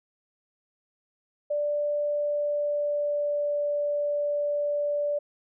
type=tone with pitch glide; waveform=sine; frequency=587.3 to 583.6 Hz; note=D5 to D5; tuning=0 to -11 cents; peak=-24 dBFS; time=1.5-5.19 s; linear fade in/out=10 ms; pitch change=-11 cents; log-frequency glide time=2.03-3.54 s; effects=none